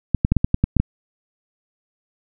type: clicks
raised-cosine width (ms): 5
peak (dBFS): -3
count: 9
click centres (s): 0.147 / 0.249 / 0.32 / 0.367 / 0.445 / 0.544 / 0.64 / 0.767 / 0.8
effects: none